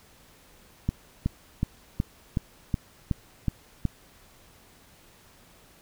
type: click train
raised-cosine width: 5 ms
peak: -12 dBFS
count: 9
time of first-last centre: 0.89-3.853 s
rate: 2.7 Hz
effects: pink hiss -56 dBFS RMS until 5.81 s